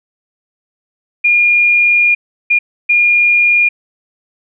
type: tone bursts at uneven times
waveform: sine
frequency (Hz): 2421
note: D#7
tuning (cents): -48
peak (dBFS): -7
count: 3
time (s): 1.24-2.15 / 2.5-2.59 / 2.89-3.69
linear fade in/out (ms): 10
effects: none